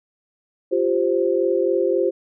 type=chord; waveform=sine; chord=F suspended second; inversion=none; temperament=just; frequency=349.2 / 392.9 / 523.8 Hz; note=F4 / G4 / C5; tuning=0 / +4 / +2 cents; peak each=-21 dBFS; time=0.71-2.11 s; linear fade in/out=20 ms; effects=none